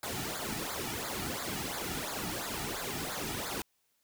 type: noise with flanger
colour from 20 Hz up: pink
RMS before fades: -37 dBFS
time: 0.03-3.62 s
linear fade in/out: 2 ms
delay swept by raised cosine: 0.34 to 1.94 ms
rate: 2.9 Hz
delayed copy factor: -0.8
effects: white hiss -75 dBFS RMS until 4.03 s